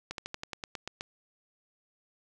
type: slowing click train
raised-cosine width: 0.2 ms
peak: -19 dBFS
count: 10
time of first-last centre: 0.11-1.009 s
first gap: 72 ms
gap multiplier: 1.08
effects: none

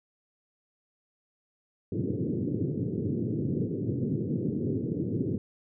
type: band-pass noise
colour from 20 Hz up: pink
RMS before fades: -30 dBFS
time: 1.92-5.38 s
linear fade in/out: 2 ms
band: 100 to 430 Hz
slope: 48 dB/octave
effects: none

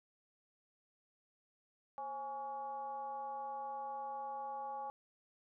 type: tone with frequency modulation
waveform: sine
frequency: 832 Hz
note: G#5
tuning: 3 cents sharp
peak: -40 dBFS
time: 1.98-4.9 s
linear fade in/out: 0 ms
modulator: 296 Hz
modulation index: 0.66
effects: none

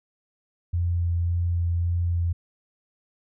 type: tone with vibrato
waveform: sine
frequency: 86.2 Hz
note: F2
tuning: 22 cents flat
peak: -21 dBFS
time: 0.73-2.33 s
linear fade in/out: 10 ms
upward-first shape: sine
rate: 1.8 Hz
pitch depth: 11 cents each way
effects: none

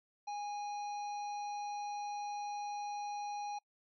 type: harmonic tone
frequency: 824 Hz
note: G#5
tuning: 14 cents flat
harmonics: 1 / 3 / 5 / 7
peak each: -38 / -54 / -56 / -56 dBFS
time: 0.27-3.59 s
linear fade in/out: 10 ms
effects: noise-tail reverb RT60 0.1 s tail -25 dB re dry

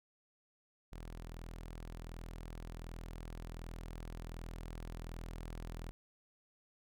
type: tone with level ramp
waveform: sawtooth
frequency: 41.34 Hz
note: E1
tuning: 6 cents sharp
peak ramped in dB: -42 to -39 dBFS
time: 0.92-5.91 s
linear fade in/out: 0 ms
effects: none

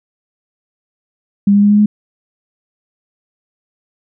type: tone with pitch steps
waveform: sine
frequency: 201 / 203.1 / 205.2 / 207.4 / 209.5 Hz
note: G3 / G#3 / G#3 / G#3 / G#3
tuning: +44 / -38 / -21 / -2 / +15 cents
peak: -6 dBFS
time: 1.47-1.86 s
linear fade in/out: 5 ms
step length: 78 ms
effects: none

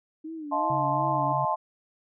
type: tone with vibrato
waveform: sine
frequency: 306.1 Hz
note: D#4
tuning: 28 cents flat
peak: -34 dBFS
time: 0.24-1.33 s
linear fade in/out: 10 ms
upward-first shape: sine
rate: 2.7 Hz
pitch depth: 110 cents each way
type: chord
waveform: sine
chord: F dominant seventh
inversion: third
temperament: just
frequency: 628.6 / 698.5 / 873.1 / 1047.7 Hz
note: Eb5 / F5 / A5 / C6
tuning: +18 / 0 / -14 / +2 cents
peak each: -31 / -32 / -27 / -28 dBFS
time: 0.51-1.56 s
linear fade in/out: 20 ms
type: tone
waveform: sine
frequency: 138.59 Hz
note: C#3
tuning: in tune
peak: -31 dBFS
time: 0.7-1.45 s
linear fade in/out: 2 ms
effects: none

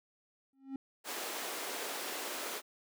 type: tone with exponential growth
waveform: triangle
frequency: 269.2 Hz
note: C4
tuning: 49 cents sharp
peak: -32 dBFS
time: 0.53-0.76 s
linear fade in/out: 2 ms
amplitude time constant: 48 ms
type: high-pass noise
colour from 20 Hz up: pink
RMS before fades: -40 dBFS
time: 1.04-2.62 s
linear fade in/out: 50 ms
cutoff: 330 Hz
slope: 24 dB/octave
effects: none

